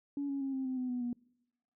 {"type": "tone with pitch steps", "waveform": "sine", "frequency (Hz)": [283.2, 276.9, 270.7, 264.7, 258.8, 253, 247.4, 241.9], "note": ["C#4", "C#4", "C#4", "C4", "C4", "B3", "B3", "B3"], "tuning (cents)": [37, -2, -41, 20, -19, 42, 3, -36], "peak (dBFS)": -32, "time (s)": [0.17, 1.13], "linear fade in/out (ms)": 2, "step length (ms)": 120, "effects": ["noise-tail reverb RT60 0.9 s tail -25 dB re dry", "tanh soft clip ceiling -28 dBFS"]}